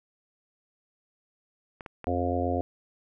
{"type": "clicks", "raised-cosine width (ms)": 0.5, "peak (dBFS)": -24, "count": 3, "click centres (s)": [1.808, 1.862, 2.043]}
{"type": "harmonic tone", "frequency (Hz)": 88, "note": "F2", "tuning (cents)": 14, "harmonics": [1, 3, 4, 5, 6, 7, 8], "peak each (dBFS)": [-31, -31, -35, -35, -33, -37, -31], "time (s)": [2.07, 2.61], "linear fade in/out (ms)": 0}
{"effects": []}